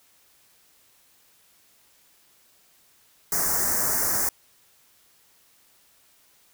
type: band-stop noise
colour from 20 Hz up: white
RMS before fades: -24 dBFS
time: 3.32-4.29 s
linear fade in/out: 2 ms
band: 1900 to 5400 Hz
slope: 48 dB/octave
effects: white hiss -60 dBFS RMS until 6.53 s